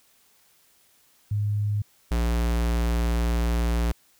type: tone pair in turn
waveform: sine / square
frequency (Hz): 103.83 / 58.27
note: G#2 / A#1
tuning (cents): 0 / 0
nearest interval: minor seventh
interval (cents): 1000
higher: first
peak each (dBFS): -22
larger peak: neither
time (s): 1.31-1.82 / 2.11-3.92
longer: second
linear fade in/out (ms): 5
effects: white hiss -61 dBFS RMS until 4.19 s